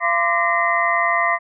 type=tone cluster; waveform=sine; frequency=684 / 1035 / 1175 / 1852 / 2041 Hz; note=F5 / C6 / D6 / A#6 / C7; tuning=-36 / -19 / +1 / -12 / -44 cents; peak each=-22 dBFS; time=0-1.39 s; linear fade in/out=50 ms; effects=none